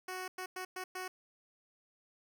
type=tone bursts at uneven times; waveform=10% pulse; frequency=370 Hz; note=F#4; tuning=in tune; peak=-31 dBFS; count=5; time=0.08-0.28 / 0.38-0.46 / 0.56-0.65 / 0.76-0.84 / 0.95-1.08 s; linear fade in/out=5 ms; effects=none